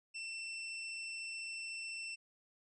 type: tone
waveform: sawtooth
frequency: 2686 Hz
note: E7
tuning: 32 cents sharp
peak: -38 dBFS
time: 0.14-2.16 s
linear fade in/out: 20 ms
effects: resampled to 22050 Hz